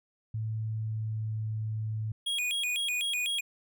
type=tone with pitch glide; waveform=sine; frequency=110 to 109.05 Hz; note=A2 to A2; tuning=0 to -15 cents; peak=-30 dBFS; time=0.34-2.12 s; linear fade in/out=5 ms; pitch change=-15 cents; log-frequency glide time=0.57-1.43 s
type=tone with vibrato; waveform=square; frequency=2849 Hz; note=F7; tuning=34 cents sharp; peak=-29 dBFS; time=2.26-3.41 s; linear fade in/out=10 ms; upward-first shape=square; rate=4 Hz; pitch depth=250 cents each way
effects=none